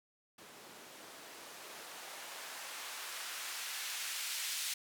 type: noise with band-pass filter sweep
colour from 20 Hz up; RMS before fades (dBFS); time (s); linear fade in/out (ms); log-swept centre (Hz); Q
blue; -44; 0.38-4.74; 5; 230 to 2900; 0.7
effects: none